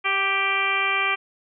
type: harmonic tone with a mistuned harmonic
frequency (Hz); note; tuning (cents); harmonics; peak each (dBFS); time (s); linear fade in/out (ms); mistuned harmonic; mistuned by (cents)
392; G4; 0; 1 / 2 / 3 / 4 / 5 / 6 / 7 / 8; -34 / -32 / -26 / -31 / -29 / -23 / -32 / -32; 0.04-1.16; 20; 2; -22
effects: none